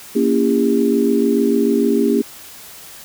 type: chord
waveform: sine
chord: A# diminished seventh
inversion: none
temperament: just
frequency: 233.1 / 279.7 / 335.6 / 402.8 Hz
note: A#3 / C#4 / E4 / G4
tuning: 0 / +16 / +31 / +47 cents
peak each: -17 / -18 / -22 / -17 dBFS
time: 0.15-2.22 s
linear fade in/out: 10 ms
effects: white hiss -38 dBFS RMS until 3.04 s